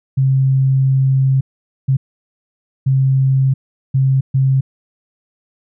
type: tone bursts at uneven times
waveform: sine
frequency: 133.6 Hz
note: C3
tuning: 36 cents sharp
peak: -10 dBFS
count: 5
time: 0.17-1.41 / 1.88-1.97 / 2.86-3.54 / 3.94-4.21 / 4.34-4.61 s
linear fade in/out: 10 ms
effects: none